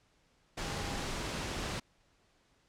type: tone in noise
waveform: sine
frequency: 809 Hz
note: G#5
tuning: 46 cents flat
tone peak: -47 dBFS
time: 0.62-1.05 s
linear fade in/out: 10 ms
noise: pink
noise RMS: -37 dBFS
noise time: 0.57-1.8 s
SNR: -13 dB
effects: pink hiss -70 dBFS RMS until 2.68 s + low-pass 7000 Hz 12 dB/octave